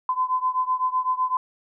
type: beating tone pair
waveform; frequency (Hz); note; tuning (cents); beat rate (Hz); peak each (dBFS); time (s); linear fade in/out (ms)
sine; 1017 / 1024.9; C6 / C6; -50 / -36; 7.9; -23 / -25; 0.09-1.37; 2
effects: none